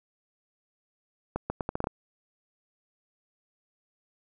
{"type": "accelerating click train", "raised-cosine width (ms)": 1, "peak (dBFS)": -15, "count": 8, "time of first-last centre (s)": [1.36, 1.871], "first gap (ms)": 140, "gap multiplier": 0.77, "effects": []}